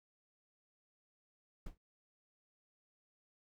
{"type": "noise with exponential decay", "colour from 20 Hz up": "brown", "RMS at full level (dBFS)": -40, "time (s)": [1.66, 1.78], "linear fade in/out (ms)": 5, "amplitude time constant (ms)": 26, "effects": []}